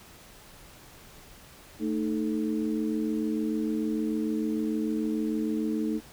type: tone cluster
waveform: sine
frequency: 223.2 / 309.9 / 437 Hz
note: A3 / D#4 / A4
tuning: +25 / -7 / -12 cents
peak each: -29 / -29 / -36 dBFS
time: 1.79-6.01 s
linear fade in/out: 50 ms
effects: pink hiss -51 dBFS RMS until 6.12 s